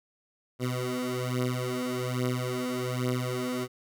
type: beating tone pair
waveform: 15% pulse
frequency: 124.8 / 126 Hz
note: B2 / B2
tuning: +19 / +35 cents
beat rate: 1.2 Hz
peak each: -25 dBFS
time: 0.59-3.68 s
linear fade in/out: 50 ms
effects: none